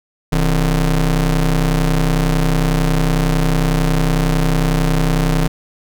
35% pulse ring-modulated tone, 98 Hz, G2, in tune, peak -8 dBFS, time 0.32-5.48 s, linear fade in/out 10 ms, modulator 64.5 Hz, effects none

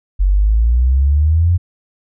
sine exponential sweep, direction up, 45.5 to 90 Hz, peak -9 dBFS, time 0.19-1.58 s, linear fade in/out 20 ms, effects none

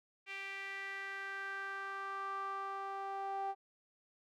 sawtooth tone with band-pass filter sweep, 392 Hz, G4, in tune, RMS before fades -42 dBFS, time 0.26-3.55 s, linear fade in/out 50 ms, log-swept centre 2400 to 800 Hz, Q 4.4, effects none

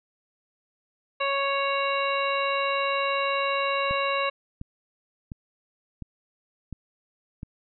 harmonic tone, 554.4 Hz, C#5, in tune, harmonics 1 / 2 / 3 / 4 / 5 / 7, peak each -28 / -27 / -36 / -33 / -31 / -36 dBFS, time 1.2-4.3 s, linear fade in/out 10 ms
click train, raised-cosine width 5 ms, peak -23 dBFS, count 6, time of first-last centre 3.91-7.431 s, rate 1.42 Hz
effects none

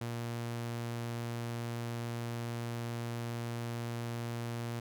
sawtooth tone, 117.7 Hz, A#2, 17 cents sharp, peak -32 dBFS, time 0.01-4.8 s, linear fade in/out 5 ms, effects none

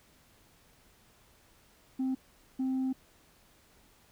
sine tone bursts at uneven times, 261.6 Hz, C4, in tune, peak -26 dBFS, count 2, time 1.99-2.15 / 2.59-2.93 s, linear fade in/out 10 ms, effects tanh soft clip ceiling -27 dBFS + pink hiss -63 dBFS RMS until 4.11 s

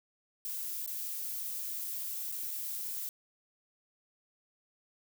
violet noise with dropouts, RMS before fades -38 dBFS, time 0.45-3.09 s, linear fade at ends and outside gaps 0 ms, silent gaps 0.862-0.875 / 2.317-2.323 / 2.508-2.512 s, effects none

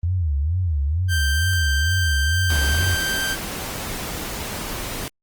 sine tone with vibrato, 80.3 Hz, E2, 45 cents flat, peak -18 dBFS, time 0.03-2.95 s, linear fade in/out 5 ms, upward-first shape sine, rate 2.2 Hz, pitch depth 250 cents each way
sawtooth tone, 1568 Hz, G6, in tune, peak -18 dBFS, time 1.08-3.37 s, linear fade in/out 50 ms
pink noise, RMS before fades -29 dBFS, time 2.5-5.08 s, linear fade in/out 0 ms
effects Opus 24 kbps

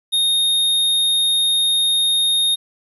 square tone, 3700 Hz, A#7, 14 cents flat, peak -15 dBFS, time 0.12-2.56 s, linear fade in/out 20 ms, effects resampled to 32000 Hz + 9-bit

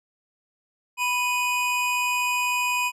square tone pair together, 987.8 / 2489 Hz, B5 / D#7, 0 / 0 cents, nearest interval octave + major third, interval 1600 cents, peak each -26 / -25 dBFS, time 0.97-2.92 s, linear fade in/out 50 ms, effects low-pass 12000 Hz 12 dB/octave

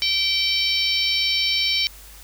harmonic tone with a mistuned harmonic, 773 Hz, G5, 24 cents flat, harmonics 3 / 4 / 5 / 6 / 7, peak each -25 / -25 / -25 / -25 / -25 dBFS, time 0.02-1.87 s, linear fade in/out 0 ms, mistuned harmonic 6, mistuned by -35 cents, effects added 50 Hz sine -44 dBFS peak until 2.23 s + white hiss -45 dBFS RMS until 2.23 s

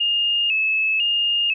sine tone with vibrato, 2713 Hz, E7, 49 cents sharp, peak -17 dBFS, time 0-1.54 s, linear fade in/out 10 ms, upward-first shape square, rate 1 Hz, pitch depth 74 cents each way, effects none

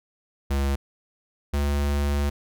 square tone pair in turn, 69.3 / 71.58 Hz, C#2 / D2, 0 / -44 cents, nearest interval minor second, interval 56 cents, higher second, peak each -22 dBFS, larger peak neither, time 0.5-0.76 / 1.53-2.3 s, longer second, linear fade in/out 10 ms, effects none

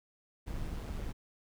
brown noise with amplitude modulation, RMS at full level -36 dBFS, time 0.46-1.13 s, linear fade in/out 20 ms, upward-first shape sine, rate 149 Hz, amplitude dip 50%, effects none

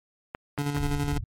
clicks, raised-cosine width 0.5 ms, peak -18 dBFS, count 3, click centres 0.349 / 0.578 / 0.767 s
25% pulse tone with tremolo, 144 Hz, D3, 34 cents flat, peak -21 dBFS, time 0.58-1.18 s, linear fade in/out 5 ms, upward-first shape square, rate 12 Hz, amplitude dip 45%
pink low-pass noise, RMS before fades -31 dBFS, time 0.76-1.24 s, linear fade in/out 2 ms, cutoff 110 Hz, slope 24 dB/octave
effects MP3 64 kbps

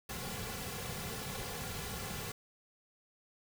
pink noise with comb filter, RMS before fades -41 dBFS, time 0.09-2.32 s, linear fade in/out 5 ms, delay 3.2 ms, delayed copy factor -0.75, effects none

